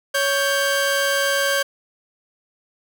sawtooth tone pair together, 557.6 / 1573 Hz, C#5 / G6, +10 / +6 cents, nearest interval octave + tritone, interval 1796 cents, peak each -17 dBFS, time 0.14-1.63 s, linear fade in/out 10 ms, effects none

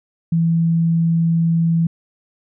sine tone, 165.9 Hz, E3, 11 cents sharp, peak -13 dBFS, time 0.32-1.87 s, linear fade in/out 5 ms, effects none

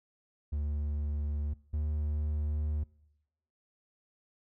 triangle tone pair in turn, 73.42 / 75.22 Hz, D2 / D2, 0 / +42 cents, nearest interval unison, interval 42 cents, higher second, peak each -28 / -27 dBFS, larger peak second, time 0.52-1.54 / 1.73-2.84 s, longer second, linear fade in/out 10 ms, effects noise-tail reverb RT60 0.9 s tail -23 dB re dry

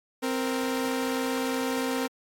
sawtooth tone pair together, 261.6 / 466.2 Hz, C4 / A#4, 0 / 0 cents, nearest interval minor seventh, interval 1000 cents, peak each -24 / -27 dBFS, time 0.22-2.08 s, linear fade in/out 20 ms, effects AAC 64 kbps

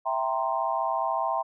sine chord, C dominant seventh, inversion first, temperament equal, 659.3 / 784 / 932.3 / 1046.5 Hz, E5 / G5 / Bb5 / C6, 0 / 0 / 0 / 0 cents, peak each -30 dBFS, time 0.05-1.43 s, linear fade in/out 20 ms, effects none

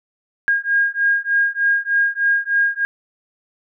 sine beating tone pair, 1623 / 1626.3 Hz, G#6 / G#6, -40 / -37 cents, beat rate 3.3 Hz, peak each -18 dBFS, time 0.48-2.85 s, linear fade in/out 0 ms, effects none

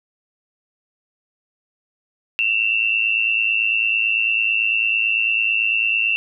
sine tone pair together, 2648 / 2757 Hz, E7 / F7, +7 / -23 cents, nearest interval minor second, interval 70 cents, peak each -19 dBFS, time 2.39-6.16 s, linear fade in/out 0 ms, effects none

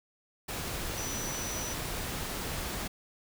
sine tone in noise, 5920 Hz, F#8, in tune, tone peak -38 dBFS, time 0.97-1.74 s, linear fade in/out 10 ms, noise pink, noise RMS -36 dBFS, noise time 0.48-2.88 s, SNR -5 dB, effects none

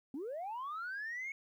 sine linear sweep, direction up, 248.5 to 2214 Hz, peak -37 dBFS, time 0.14-1.32 s, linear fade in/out 2 ms, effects tanh soft clip ceiling -36 dBFS + 12-bit

